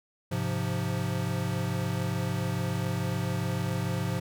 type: chord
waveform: square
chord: F minor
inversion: first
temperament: equal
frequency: 103.83 / 130.81 / 174.61 Hz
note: Ab2 / C3 / F3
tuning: 0 / 0 / 0 cents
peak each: -33 dBFS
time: 0.31-4.2 s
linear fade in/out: 10 ms
effects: none